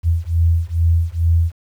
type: beating tone pair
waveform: sine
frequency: 82.41 / 84.71 Hz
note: E2 / E2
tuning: 0 / +48 cents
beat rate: 2.3 Hz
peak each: -16 dBFS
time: 0.03-1.52 s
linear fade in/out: 50 ms
effects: 8-bit